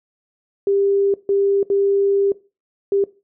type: tone bursts at uneven times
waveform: sine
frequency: 397.4 Hz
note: G4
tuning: 24 cents sharp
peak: -14 dBFS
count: 4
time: 0.67-1.14 / 1.29-1.63 / 1.7-2.32 / 2.92-3.04 s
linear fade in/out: 2 ms
effects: noise-tail reverb RT60 0.3 s tail -19 dB re dry